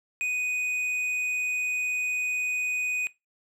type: tone with hard clipping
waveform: sine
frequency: 2489 Hz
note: D#7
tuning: in tune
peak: -27 dBFS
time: 0.21-3.07 s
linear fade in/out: 0 ms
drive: 6 dB
effects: noise-tail reverb RT60 0.2 s tail -19 dB re dry

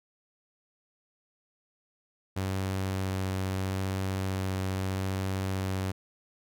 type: tone with vibrato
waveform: sawtooth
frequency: 95.2 Hz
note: F#2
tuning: 50 cents sharp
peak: -25 dBFS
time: 2.36-5.92 s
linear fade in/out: 10 ms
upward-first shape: sine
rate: 0.77 Hz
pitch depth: 8 cents each way
effects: none

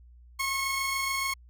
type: tone pair together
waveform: sawtooth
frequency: 1081.5 / 2190 Hz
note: C#6 / C#7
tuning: -43 / -22 cents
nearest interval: octave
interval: 1221 cents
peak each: -27 dBFS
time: 0.39-1.34 s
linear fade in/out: 10 ms
effects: added 60 Hz sine -50 dBFS peak until 1.49 s

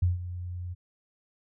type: tone with ADSR envelope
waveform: sine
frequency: 89 Hz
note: F2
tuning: 33 cents sharp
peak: -19 dBFS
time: 0.02-0.75 s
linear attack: 8 ms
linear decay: 150 ms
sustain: -14 dB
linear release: 25 ms
effects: none

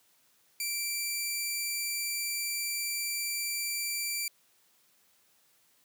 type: tone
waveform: 10% pulse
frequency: 2345 Hz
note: D7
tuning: 3 cents flat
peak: -22 dBFS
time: 0.6-4.28 s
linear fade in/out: 2 ms
effects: white hiss -67 dBFS RMS until 5.84 s + high-pass 100 Hz 12 dB/octave

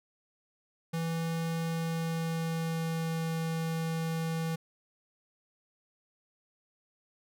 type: tone with pitch glide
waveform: square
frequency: 164.81 to 163.11 Hz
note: E3 to E3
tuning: 0 to -18 cents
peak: -31 dBFS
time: 0.93-4.56 s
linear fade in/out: 10 ms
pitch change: -18 cents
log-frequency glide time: 1.62-3.34 s
effects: none

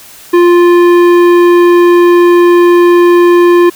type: tone with tanh clipping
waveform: sine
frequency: 349.2 Hz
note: F4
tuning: in tune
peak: -4 dBFS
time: 0.33-3.7 s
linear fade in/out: 10 ms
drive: 14 dB
effects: white hiss -34 dBFS RMS until 3.75 s

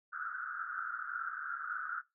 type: band-pass noise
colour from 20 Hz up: white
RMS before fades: -40 dBFS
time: 0.12-2.02 s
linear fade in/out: 20 ms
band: 1300 to 1500 Hz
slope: 96 dB/octave
effects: noise-tail reverb RT60 0.2 s tail -19 dB re dry

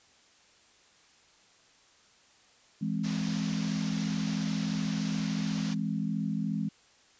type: chord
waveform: sine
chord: E augmented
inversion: none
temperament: equal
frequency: 164.81 / 207.7 / 261.6 Hz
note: E3 / G#3 / B#3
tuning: 0 / 0 / 0 cents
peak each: -33 / -31 / -36 dBFS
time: 2.81-6.69 s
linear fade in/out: 10 ms
type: low-pass noise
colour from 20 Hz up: white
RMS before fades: -43 dBFS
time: 3.03-5.75 s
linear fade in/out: 20 ms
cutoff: 6400 Hz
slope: 48 dB/octave
effects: white hiss -61 dBFS RMS until 7.19 s + resampled to 16000 Hz

